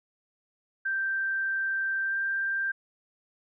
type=tone with pitch glide; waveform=sine; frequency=1568 to 1580.7 Hz; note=G6 to G6; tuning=0 to +14 cents; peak=-26 dBFS; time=0.85-2.72 s; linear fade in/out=10 ms; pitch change=+14 cents; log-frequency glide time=2.05-2.14 s; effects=none